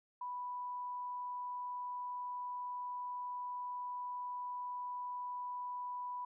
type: tone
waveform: sine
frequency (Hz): 987.8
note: B5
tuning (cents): 0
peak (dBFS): -39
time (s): 0.21-6.25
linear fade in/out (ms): 5
effects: none